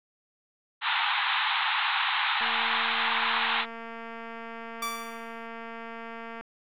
pink band-pass noise, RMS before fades -27 dBFS, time 0.81-3.66 s, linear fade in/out 50 ms, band 790 to 3900 Hz, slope 96 dB/octave
click train, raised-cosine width 0.5 ms, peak -26 dBFS, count 917, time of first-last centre 2.41-6.41 s, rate 229 Hz
sawtooth tone with exponential decay, 1159 Hz, D6, 23 cents flat, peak -24 dBFS, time 4.82-5.47 s, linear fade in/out 5 ms, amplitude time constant 140 ms
effects none

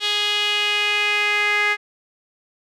sawtooth tone with band-pass filter sweep, 415.3 Hz, G#4, in tune, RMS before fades -20 dBFS, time 0-1.77 s, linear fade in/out 50 ms, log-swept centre 3400 to 2000 Hz, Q 3.8, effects none

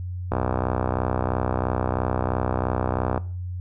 click train, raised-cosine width 1 ms, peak -9 dBFS, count 181, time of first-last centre 0.32-3.177 s, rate 63 Hz, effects noise-tail reverb RT60 0.4 s tail -19 dB re dry + added 90 Hz sine -28 dBFS peak until 3.6 s

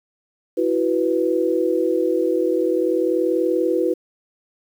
sine chord, E suspended second, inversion none, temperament equal, 329.6 / 370 / 493.9 Hz, E4 / F#4 / B4, 0 / 0 / 0 cents, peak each -21 dBFS, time 0.57-3.94 s, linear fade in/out 10 ms, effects 8-bit

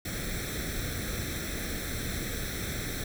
pink noise with comb filter, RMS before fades -34 dBFS, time 0.05-3.04 s, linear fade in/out 5 ms, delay 0.52 ms, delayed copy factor +0.8, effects none

